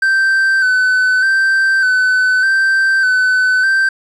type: tone with vibrato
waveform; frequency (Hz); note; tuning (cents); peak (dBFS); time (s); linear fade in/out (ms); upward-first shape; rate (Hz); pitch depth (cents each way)
triangle; 1536; G6; -36; -8; 0.02-3.89; 5; square; 0.83; 30
effects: resampled to 24000 Hz + 8-bit